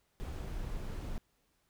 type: noise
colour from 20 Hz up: brown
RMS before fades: -39 dBFS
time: 0.2-1.18 s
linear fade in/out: 0 ms
effects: pink hiss -75 dBFS RMS until 1.69 s